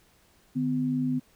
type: tone pair together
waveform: sine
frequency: 150.55 / 253.2 Hz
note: D3 / B3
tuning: +43 / +43 cents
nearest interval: major sixth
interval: 900 cents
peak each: -31 / -25 dBFS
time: 0.55-1.2 s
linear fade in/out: 20 ms
effects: pink hiss -62 dBFS RMS until 1.35 s